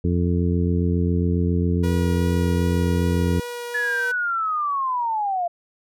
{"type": "harmonic tone", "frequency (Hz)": 87.31, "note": "F2", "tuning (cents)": 0, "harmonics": [1, 2, 3, 4, 5], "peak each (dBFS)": [-20, -22, -26, -29, -29], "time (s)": [0.04, 3.4], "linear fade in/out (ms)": 5}
{"type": "tone with vibrato", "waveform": "sawtooth", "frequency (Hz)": 481.4, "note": "B4", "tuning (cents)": -44, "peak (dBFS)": -25, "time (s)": [1.83, 4.12], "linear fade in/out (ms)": 10, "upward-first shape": "triangle", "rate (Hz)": 2.6, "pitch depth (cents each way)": 8}
{"type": "linear sweep", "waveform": "sine", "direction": "down", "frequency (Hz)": [1723, 679], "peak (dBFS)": -20, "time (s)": [3.74, 5.48], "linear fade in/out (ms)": 10}
{"effects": ["MP3 96 kbps"]}